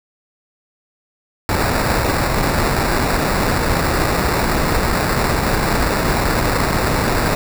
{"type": "noise with sample-and-hold", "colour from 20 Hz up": "pink", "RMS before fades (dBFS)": -17, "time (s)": [1.49, 7.35], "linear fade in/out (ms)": 0, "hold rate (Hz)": 3150, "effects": []}